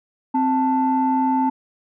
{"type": "tone pair together", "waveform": "sine", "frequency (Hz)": [261.6, 881.8], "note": ["C4", "A5"], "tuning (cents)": [0, 4], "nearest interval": "octave + major sixth", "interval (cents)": 2104, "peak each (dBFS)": -18, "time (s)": [0.34, 1.5], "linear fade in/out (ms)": 10, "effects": ["tanh soft clip ceiling -10 dBFS"]}